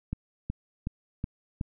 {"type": "click train", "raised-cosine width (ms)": 5, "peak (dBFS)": -18, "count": 5, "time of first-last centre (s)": [0.13, 1.611], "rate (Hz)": 2.7, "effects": []}